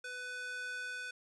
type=tone with high-pass filter sweep; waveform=square; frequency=498.5 Hz; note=B4; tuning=16 cents sharp; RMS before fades=-42 dBFS; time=0.04-1.11 s; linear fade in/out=5 ms; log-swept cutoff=1100 to 1700 Hz; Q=2.8; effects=resampled to 22050 Hz